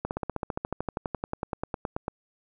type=slowing click train; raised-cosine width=1 ms; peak=-15 dBFS; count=25; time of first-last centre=0.05-2.081 s; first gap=59 ms; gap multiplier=1.03; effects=none